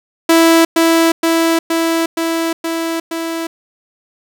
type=tone with echo; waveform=sawtooth; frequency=329.6 Hz; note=E4; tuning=in tune; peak=-3 dBFS; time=0.29-0.65 s; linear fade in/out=5 ms; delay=470 ms; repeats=6; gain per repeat=-2 dB; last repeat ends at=3.47 s; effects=none